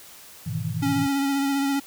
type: chord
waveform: sine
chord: E major seventh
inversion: first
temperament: equal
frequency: 103.83 / 123.47 / 155.56 / 164.81 Hz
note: G#2 / B2 / D#3 / E3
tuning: 0 / 0 / 0 / 0 cents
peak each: -31 dBFS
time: 0.46-1.07 s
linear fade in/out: 10 ms
type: tone with vibrato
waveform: square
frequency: 277.2 Hz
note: C#4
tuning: in tune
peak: -22 dBFS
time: 0.82-1.8 s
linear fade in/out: 10 ms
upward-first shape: sine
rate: 15 Hz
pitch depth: 23 cents each way
effects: white hiss -46 dBFS RMS until 1.86 s